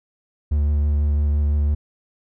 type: tone with vibrato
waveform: triangle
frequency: 73.42 Hz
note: D2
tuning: in tune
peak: -14 dBFS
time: 0.51-1.75 s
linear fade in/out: 10 ms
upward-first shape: sine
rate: 6 Hz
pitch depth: 16 cents each way
effects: none

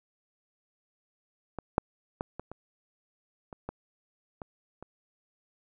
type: clicks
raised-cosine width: 1 ms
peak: -21 / -8 / -17 / -23 / -27 / -28 / -21 / -25 / -29 dBFS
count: 9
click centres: 1.587 / 1.781 / 2.209 / 2.396 / 2.516 / 3.528 / 3.69 / 4.418 / 4.826 s
effects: none

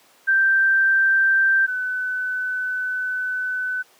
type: tone pair in turn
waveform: sine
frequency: 1568 / 1506 Hz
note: G6 / F#6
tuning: 0 / +30 cents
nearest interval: minor second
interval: 70 cents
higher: first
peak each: -14 / -22 dBFS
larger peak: first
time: 0.27-1.67 / 1.67-3.83 s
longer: second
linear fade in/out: 20 ms
effects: pink hiss -54 dBFS RMS until 3.99 s + high-pass 400 Hz 12 dB/octave

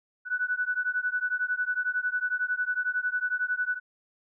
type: beating tone pair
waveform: sine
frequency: 1480 / 1491 Hz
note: F#6 / F#6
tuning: 0 / +13 cents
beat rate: 11 Hz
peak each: -29 / -29 dBFS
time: 0.25-3.8 s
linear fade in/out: 50 ms
effects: none

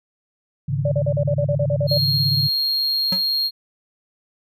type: chord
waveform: sine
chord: Ab suspended fourth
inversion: none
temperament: equal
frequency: 103.83 / 138.59 / 155.56 Hz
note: Ab2 / Db3 / Eb3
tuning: 0 / 0 / 0 cents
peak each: -26 / -21 / -26 dBFS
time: 0.68-2.49 s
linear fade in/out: 10 ms
type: tone bursts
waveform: sine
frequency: 580 Hz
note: D5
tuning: 22 cents flat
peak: -19 dBFS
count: 11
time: 0.85-1.976 s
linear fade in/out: 5 ms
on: 66 ms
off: 40 ms
type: tone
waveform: triangle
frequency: 4248 Hz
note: C8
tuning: 25 cents sharp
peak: -17 dBFS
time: 1.87-3.51 s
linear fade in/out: 50 ms
type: tone with exponential decay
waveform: square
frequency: 184.2 Hz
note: F#3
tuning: 7 cents flat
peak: -21 dBFS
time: 3.12-3.24 s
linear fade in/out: 5 ms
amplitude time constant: 24 ms
effects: none

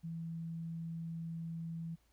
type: tone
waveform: sine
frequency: 165 Hz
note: E3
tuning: 2 cents sharp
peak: -39 dBFS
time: 0.03-1.96 s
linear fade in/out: 20 ms
effects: added 56 Hz sine -70 dBFS peak until 2.12 s + pink hiss -75 dBFS RMS until 2.12 s

